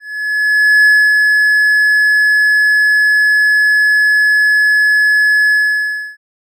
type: tone with ADSR envelope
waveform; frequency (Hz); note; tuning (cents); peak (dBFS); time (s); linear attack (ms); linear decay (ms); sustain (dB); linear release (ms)
triangle; 1704; G#6; +44; -3; 0-6.17; 850; 270; -3; 650
effects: none